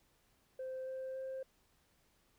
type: tone with pitch steps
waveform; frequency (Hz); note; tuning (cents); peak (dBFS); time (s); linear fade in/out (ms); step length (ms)
sine; 520 / 523.6 / 527.3; C5 / C5 / C5; -11 / +1 / +13; -38; 0.59-1.43; 5; 280
effects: tanh soft clip ceiling -38 dBFS + pink hiss -73 dBFS RMS until 2.38 s